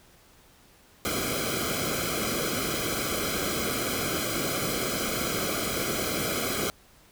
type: noise with comb filter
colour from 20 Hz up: pink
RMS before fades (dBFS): -29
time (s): 1.05-6.7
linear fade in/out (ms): 0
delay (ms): 1.1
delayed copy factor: -0.95
effects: pink hiss -57 dBFS RMS until 7.11 s